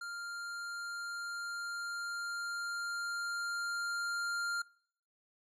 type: tone with level ramp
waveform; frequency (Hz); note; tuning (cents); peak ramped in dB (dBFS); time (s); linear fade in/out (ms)
square; 1396.9; F6; 0; -41 to -34; 0.01-4.62; 5
effects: noise-tail reverb RT60 0.6 s tail -23 dB re dry + low-pass 9000 Hz 12 dB/octave